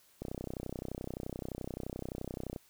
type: click train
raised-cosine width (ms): 2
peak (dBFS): -25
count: 75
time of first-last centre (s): 0.22-2.562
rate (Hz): 31.6
effects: white hiss -65 dBFS RMS until 2.69 s